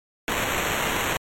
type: noise with sample-and-hold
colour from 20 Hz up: violet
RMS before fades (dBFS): -25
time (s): 0.28-1.17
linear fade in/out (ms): 0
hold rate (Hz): 4900
effects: MP3 64 kbps